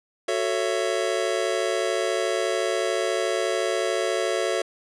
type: chord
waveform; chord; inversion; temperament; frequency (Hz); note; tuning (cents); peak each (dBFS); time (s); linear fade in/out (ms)
square; F# minor seventh; none; just; 370 / 444 / 555 / 666; F#4 / A4 / C#5 / E5; 0 / +16 / +2 / +18; -29; 0.28-4.62; 5
effects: resampled to 22050 Hz